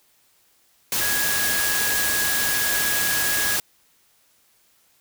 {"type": "tone in noise", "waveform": "sine", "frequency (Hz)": 1661.2, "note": "G#6", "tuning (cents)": 0, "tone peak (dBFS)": -25, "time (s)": [1.01, 3.56], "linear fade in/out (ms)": 2, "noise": "white", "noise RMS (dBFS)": -23, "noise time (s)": [0.92, 3.6], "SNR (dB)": -5, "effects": ["white hiss -61 dBFS RMS until 5 s"]}